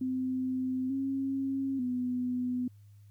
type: tone with pitch steps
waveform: sine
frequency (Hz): 257.6 / 270.4 / 249.2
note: C4 / C#4 / B3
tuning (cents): -27 / -43 / +16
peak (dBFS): -29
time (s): 0.01-2.68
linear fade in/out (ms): 5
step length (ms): 890
effects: added 102 Hz sine -52 dBFS peak until 3.1 s + white hiss -74 dBFS RMS until 3.1 s